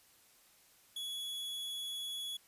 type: tone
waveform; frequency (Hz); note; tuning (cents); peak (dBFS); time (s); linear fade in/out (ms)
45% pulse; 3378; G#7; +29; -39; 0.96-2.37; 5
effects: white hiss -65 dBFS RMS until 2.47 s + resampled to 32000 Hz